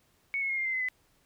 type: tone with pitch steps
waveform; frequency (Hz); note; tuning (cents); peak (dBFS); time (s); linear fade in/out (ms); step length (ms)
sine; 2217 / 2181 / 2146 / 2112 / 2078 / 2045 / 2012; C#7 / C#7 / C7 / C7 / C7 / C7 / B6; 0 / -29 / +43 / +16 / -12 / -40 / +32; -28; 0.34-0.886; 0; 78
effects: pink hiss -68 dBFS RMS until 1.25 s

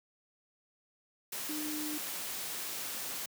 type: tone in noise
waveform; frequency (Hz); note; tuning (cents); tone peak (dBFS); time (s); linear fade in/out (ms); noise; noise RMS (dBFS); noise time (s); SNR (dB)
sine; 303.6; D#4; -42; -37; 1.49-1.98; 5; white; -39; 1.32-3.26; -1
effects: high-pass 150 Hz 12 dB/octave

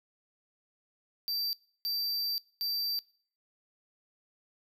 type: tone bursts at uneven times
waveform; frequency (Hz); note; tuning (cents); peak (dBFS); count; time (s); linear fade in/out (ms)
square; 4675; D8; -9; -31; 3; 1.28-1.53 / 1.85-2.38 / 2.61-2.99; 0
effects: noise-tail reverb RT60 0.5 s tail -24 dB re dry

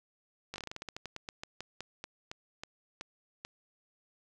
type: slowing click train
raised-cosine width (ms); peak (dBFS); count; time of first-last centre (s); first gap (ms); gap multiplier
0.2; -23; 22; 0.54-3.45; 19; 1.17
effects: none

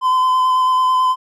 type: tone with vibrato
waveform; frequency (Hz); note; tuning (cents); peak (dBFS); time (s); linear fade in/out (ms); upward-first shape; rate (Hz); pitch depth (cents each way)
triangle; 1023; C6; -39; -10; 0.01-1.16; 50; square; 9.1; 11
effects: none

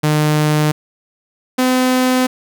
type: tone pair in turn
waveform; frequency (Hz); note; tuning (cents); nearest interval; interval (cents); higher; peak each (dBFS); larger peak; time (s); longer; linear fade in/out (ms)
sawtooth; 151.7 / 255.1; D#3 / C4; -44 / -44; major sixth; 900; second; -8; neither; 0.03-0.72 / 1.58-2.27; neither; 10
effects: none

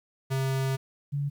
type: tone pair in turn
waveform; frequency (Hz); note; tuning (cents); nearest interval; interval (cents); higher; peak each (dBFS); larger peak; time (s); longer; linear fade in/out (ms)
square / sine; 133.6 / 142.58; C3 / C#3; +36 / +49; minor second; 113; second; -26; neither; 0.3-0.77 / 1.12-1.3; first; 20
effects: 11-bit

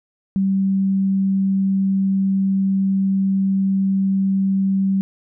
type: tone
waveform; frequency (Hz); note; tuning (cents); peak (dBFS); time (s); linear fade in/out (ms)
sine; 193.5; G3; -22; -15; 0.36-5.01; 0
effects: none

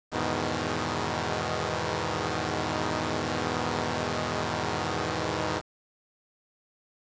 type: chord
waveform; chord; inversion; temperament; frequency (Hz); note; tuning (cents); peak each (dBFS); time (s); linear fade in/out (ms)
5% pulse; E major seventh; none; equal; 82.41 / 103.83 / 123.47 / 155.56; E2 / G#2 / B2 / D#3; 0 / 0 / 0 / 0; -22; 0.11-5.62; 50
effects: resampled to 16000 Hz + 8-bit

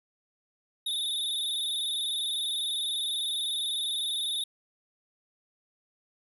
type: tone with vibrato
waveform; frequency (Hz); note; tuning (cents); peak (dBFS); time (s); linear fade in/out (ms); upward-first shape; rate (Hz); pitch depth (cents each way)
square; 3626; A#7; -49; -29; 0.86-4.44; 5; square; 20; 55
effects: none

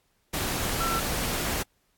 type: tone in noise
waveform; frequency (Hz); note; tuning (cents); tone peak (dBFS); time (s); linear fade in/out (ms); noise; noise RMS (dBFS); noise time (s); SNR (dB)
sine; 1344; E6; +33; -27; 0.8-1; 10; pink; -29; 0.33-1.63; -1
effects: pink hiss -70 dBFS RMS until 1.97 s + AAC 64 kbps

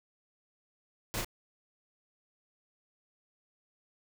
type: noise with echo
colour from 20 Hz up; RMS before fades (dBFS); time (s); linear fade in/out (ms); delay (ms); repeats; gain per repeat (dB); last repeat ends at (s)
pink; -35; 1.14-1.21; 0; 36; 1; -2; 1.246
effects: none

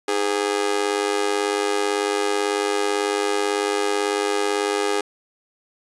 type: tone with amplitude modulation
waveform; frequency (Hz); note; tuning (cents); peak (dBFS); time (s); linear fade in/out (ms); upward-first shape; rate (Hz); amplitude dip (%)
sawtooth; 411.2; G#4; -17; -12; 0.08-5.01; 5; sine; 98.1; 90
effects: resampled to 24000 Hz

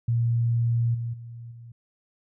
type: tone with level steps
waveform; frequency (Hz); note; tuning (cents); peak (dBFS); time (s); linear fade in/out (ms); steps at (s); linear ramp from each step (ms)
sine; 117.3; A#2; +11; -20 / -27 / -37 / -41; 0.08-1.72; 5; 0.94 / 1.13 / 1.51; 10
effects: none

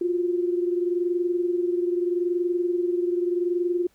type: tone pair together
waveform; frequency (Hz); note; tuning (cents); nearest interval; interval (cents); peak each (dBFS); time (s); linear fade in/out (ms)
sine; 350.2 / 371; F4 / F#4; +5 / +5; minor second; 100; -22 / -29; 0.01-3.87; 5
effects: pink hiss -64 dBFS RMS until 3.94 s

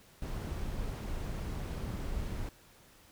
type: noise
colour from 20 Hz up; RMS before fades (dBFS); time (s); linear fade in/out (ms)
brown; -37; 0.22-2.49; 2
effects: pink hiss -60 dBFS RMS until 3.11 s

